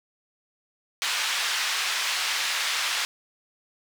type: band-pass noise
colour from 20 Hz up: white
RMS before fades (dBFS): -27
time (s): 1.02-3.05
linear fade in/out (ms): 0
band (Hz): 1200 to 4200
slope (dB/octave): 12
effects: none